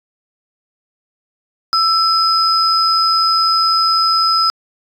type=tone pair together; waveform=sine; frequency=1320 / 5036 Hz; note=E6 / D#8; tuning=+2 / +20 cents; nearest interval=octave + major seventh; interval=2318 cents; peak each=-13 dBFS; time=1.73-4.5 s; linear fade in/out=0 ms; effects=tanh soft clip ceiling -3 dBFS